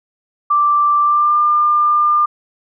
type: tone with pitch glide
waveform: sine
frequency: 1174.7 to 1199.4 Hz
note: D6 to D6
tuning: 0 to +36 cents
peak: -10 dBFS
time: 0.5-2.26 s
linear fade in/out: 10 ms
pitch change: +36 cents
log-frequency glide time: 1.02-1.38 s
effects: none